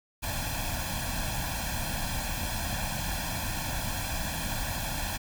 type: noise with comb filter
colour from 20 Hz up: pink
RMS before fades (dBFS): -32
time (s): 0.22-5.18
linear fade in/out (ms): 20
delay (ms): 1.2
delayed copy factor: +0.9
effects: none